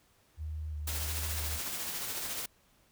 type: tone with vibrato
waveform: sine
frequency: 76.3 Hz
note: D#2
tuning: 33 cents flat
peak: -35 dBFS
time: 0.37-1.6 s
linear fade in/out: 50 ms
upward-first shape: square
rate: 1.4 Hz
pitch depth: 24 cents each way
type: noise with tremolo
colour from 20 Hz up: white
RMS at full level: -36 dBFS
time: 0.87-2.46 s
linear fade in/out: 5 ms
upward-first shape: sine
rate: 14 Hz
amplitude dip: 30%
effects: pink hiss -67 dBFS RMS until 2.91 s